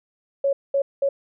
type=tone bursts at uneven times; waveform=sine; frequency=554.4 Hz; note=C#5; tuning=in tune; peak=-17 dBFS; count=3; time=0.44-0.53 / 0.74-0.82 / 1.02-1.09 s; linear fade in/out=5 ms; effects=none